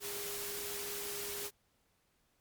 sine tone in noise, 407.4 Hz, G#4, 33 cents flat, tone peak -45 dBFS, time 0-1.51 s, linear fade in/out 50 ms, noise white, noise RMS -41 dBFS, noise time 0-1.51 s, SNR -7 dB, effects pink hiss -75 dBFS RMS until 2.4 s + MP3 96 kbps

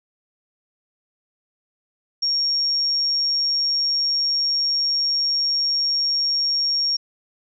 sine tone, 5550 Hz, F8, 12 cents flat, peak -18 dBFS, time 2.22-6.97 s, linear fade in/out 10 ms, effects none

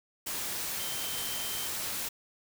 sine tone in noise, 3121 Hz, G7, 8 cents flat, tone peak -41 dBFS, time 0.79-1.68 s, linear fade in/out 10 ms, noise white, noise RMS -35 dBFS, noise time 0.26-2.09 s, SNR -9 dB, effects none

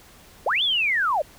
sine linear two-way sweep, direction up then down, 409.9 to 3565 to 534 Hz, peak -19 dBFS, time 0.46-1.22 s, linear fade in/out 5 ms, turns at 0.63 s, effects pink hiss -50 dBFS RMS until 1.38 s

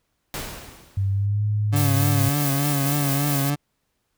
pink noise with exponential decay, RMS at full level -28 dBFS, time 0.34-1.26 s, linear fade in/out 1 ms, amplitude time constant 200 ms
sine tone with pitch glide, 98 to 105.03 Hz, G2 to G#2, 0 to +20 cents, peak -19 dBFS, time 0.97-2.29 s, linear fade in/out 5 ms, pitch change +120 cents, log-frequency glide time 1.11-1.44 s
30% pulse tone with vibrato, 141.9 Hz, C#3, 41 cents sharp, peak -18 dBFS, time 1.72-3.56 s, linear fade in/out 20 ms, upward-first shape triangle, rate 3.4 Hz, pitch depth 65 cents each way
blue noise with tremolo, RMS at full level -27 dBFS, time 1.76-3.5 s, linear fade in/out 2 ms, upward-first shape sine, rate 4.6 Hz, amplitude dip 25%
effects pink hiss -73 dBFS RMS until 4.17 s

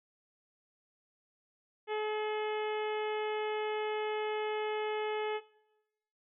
harmonic tone, 427.3 Hz, G#4, 49 cents sharp, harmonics 1 / 2 / 3 / 4 / 5 / 6 / 7 / 8, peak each -33 / -38 / -46 / -46 / -44 / -50 / -49 / -54 dBFS, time 1.87-5.41 s, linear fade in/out 50 ms, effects noise-tail reverb RT60 0.9 s tail -19 dB re dry

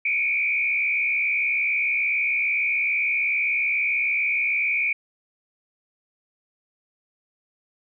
sine tone with frequency modulation, 2349 Hz, D7, in tune, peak -20 dBFS, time 0.05-4.93 s, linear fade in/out 5 ms, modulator 66.8 Hz, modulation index 1.8, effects none

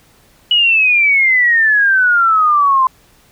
sine exponential sweep, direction down, 2945 to 1029 Hz, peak -8 dBFS, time 0.51-2.87 s, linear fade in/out 2 ms, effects pink hiss -50 dBFS RMS until 3.31 s

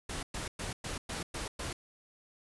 pink noise bursts, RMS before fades -38 dBFS, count 7, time 0.09-1.73 s, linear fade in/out 5 ms, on 140 ms, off 110 ms, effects resampled to 24000 Hz

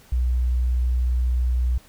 sine tone, 61.74 Hz, B1, in tune, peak -18 dBFS, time 0.12-1.78 s, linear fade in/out 5 ms, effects pink hiss -52 dBFS RMS until 1.88 s

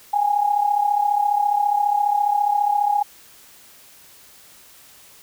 sine tone with amplitude modulation, 823 Hz, G#5, 16 cents flat, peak -13 dBFS, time 0.13-3.03 s, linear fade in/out 10 ms, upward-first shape sine, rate 34.7 Hz, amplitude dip 70%, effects white hiss -48 dBFS RMS until 5.22 s

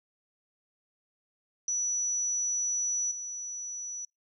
sine tone with level steps, 5910 Hz, F#8, 3 cents flat, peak -27 / -35 dBFS, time 1.68-4.05 s, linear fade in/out 2 ms, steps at 3.11 s, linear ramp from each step 5 ms, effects noise-tail reverb RT60 0.2 s tail -26 dB re dry

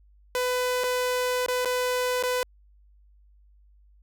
sawtooth tone with dropouts, 500 Hz, B4, 21 cents sharp, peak -20 dBFS, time 0.35-2.43 s, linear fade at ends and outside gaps 1 ms, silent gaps 0.836-0.84 / 1.462-1.483 / 1.648-1.656 / 2.227-2.235 s, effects added 50 Hz sine -54 dBFS peak until 4.02 s

